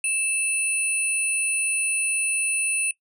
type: tone pair together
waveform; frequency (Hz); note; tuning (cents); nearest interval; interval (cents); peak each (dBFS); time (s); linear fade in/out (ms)
sine; 2637 / 9408; E7 / D9; 0 / +2; octave + minor seventh; 2202; -23; 0.04-2.91; 2
effects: noise-tail reverb RT60 0.1 s tail -20 dB re dry + tanh soft clip ceiling -17 dBFS